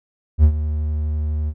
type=tone with ADSR envelope; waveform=triangle; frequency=76 Hz; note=D#2; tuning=40 cents flat; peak=-4 dBFS; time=0.38-1.54 s; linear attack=57 ms; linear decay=78 ms; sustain=-13 dB; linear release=56 ms; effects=none